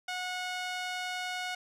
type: tone with band-pass filter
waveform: sawtooth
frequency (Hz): 730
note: F#5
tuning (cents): -24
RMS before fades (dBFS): -36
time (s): 0.08-1.55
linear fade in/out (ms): 5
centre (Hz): 2600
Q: 0.66
effects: none